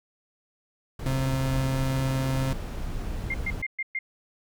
brown noise, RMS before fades -32 dBFS, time 0.99-3.62 s, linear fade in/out 5 ms
35% pulse tone, 132.8 Hz, C3, 26 cents sharp, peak -23 dBFS, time 1.06-2.53 s, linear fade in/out 2 ms
sine tone bursts, 2111 Hz, C7, 15 cents sharp, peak -26 dBFS, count 5, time 3.3-3.99 s, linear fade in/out 5 ms, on 42 ms, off 120 ms
effects none

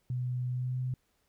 sine tone with pitch glide, 125 to 127.48 Hz, B2 to C3, +21 to -45 cents, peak -30 dBFS, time 0.1-0.94 s, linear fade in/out 2 ms, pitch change +34 cents, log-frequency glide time 0.51-0.78 s, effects pink hiss -74 dBFS RMS until 1.28 s

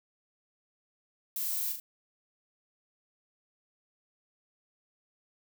violet noise with echo, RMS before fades -34 dBFS, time 1.36-1.72 s, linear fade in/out 2 ms, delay 40 ms, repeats 2, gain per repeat -5 dB, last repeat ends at 1.8 s, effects none

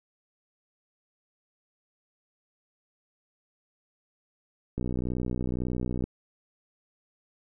click train, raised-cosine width 3 ms, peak -18 dBFS, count 79, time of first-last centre 4.78-6.04 s, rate 61.9 Hz, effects none

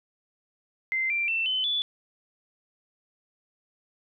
sine tone with pitch steps, 2078 / 2360 / 2679 / 3042 / 3455 Hz, C7 / D7 / E7 / F#7 / A7, -12 / +8 / +27 / +47 / -32 cents, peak -24 dBFS, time 0.92-1.82 s, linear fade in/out 0 ms, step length 180 ms, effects none

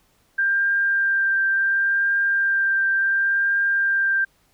sine tone with vibrato, 1587 Hz, G6, 21 cents sharp, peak -17 dBFS, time 0.38-4.25 s, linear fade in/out 10 ms, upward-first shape triangle, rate 0.7 Hz, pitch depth 14 cents each way, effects pink hiss -62 dBFS RMS until 4.53 s

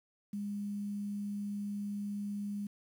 sine tone with quantisation, 203.9 Hz, G#3, 32 cents flat, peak -35 dBFS, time 0.33-2.67 s, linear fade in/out 5 ms, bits 10, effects none

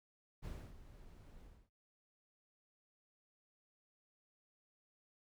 brown noise with ADSR envelope, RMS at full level -44 dBFS, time 0.42-1.7 s, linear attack 31 ms, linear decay 280 ms, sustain -13 dB, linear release 270 ms, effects none

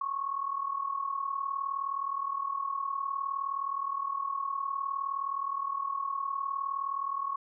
sine tone with amplitude modulation, 1102 Hz, C#6, 11 cents flat, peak -27 dBFS, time 0.01-7.36 s, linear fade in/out 5 ms, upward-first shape sine, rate 39.4 Hz, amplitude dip 75%, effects none

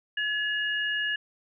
sine tone pair together, 1700 / 2863 Hz, G#6 / F7, +40 / +42 cents, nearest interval major sixth, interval 902 cents, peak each -27 / -31 dBFS, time 0.17-1.16 s, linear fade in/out 5 ms, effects none

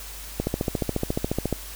click train, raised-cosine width 2 ms, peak -10 dBFS, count 17, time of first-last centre 0.4-1.527 s, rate 14.2 Hz, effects added 50 Hz sine -40 dBFS peak until 1.75 s + white hiss -40 dBFS RMS until 1.75 s

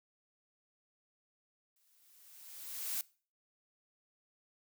blue noise with exponential growth, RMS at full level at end -35 dBFS, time 1.76-3.01 s, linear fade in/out 2 ms, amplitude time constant 270 ms, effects noise-tail reverb RT60 0.4 s tail -22 dB re dry

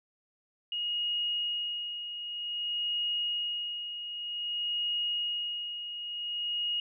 sine tone with tremolo, 2876 Hz, F#7, 50 cents flat, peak -28 dBFS, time 0.72-6.8 s, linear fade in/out 2 ms, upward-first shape sine, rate 0.53 Hz, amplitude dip 60%, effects none

